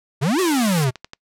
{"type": "exponential two-way sweep", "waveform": "square", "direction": "up then down", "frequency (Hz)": [122.2, 390, 122.2], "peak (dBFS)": -17, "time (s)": [0.21, 0.91], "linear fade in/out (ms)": 20, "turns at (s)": 0.4}
{"type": "high-pass noise", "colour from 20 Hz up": "white", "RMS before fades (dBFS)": -27, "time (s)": [0.38, 0.85], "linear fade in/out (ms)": 10, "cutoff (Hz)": 420, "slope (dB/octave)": 12}
{"type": "click train", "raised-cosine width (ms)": 0.2, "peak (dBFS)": -17, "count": 5, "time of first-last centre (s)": [0.78, 1.134], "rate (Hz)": 11.3}
{"effects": ["noise-tail reverb RT60 0.1 s tail -26 dB re dry", "low-pass 11000 Hz 12 dB/octave"]}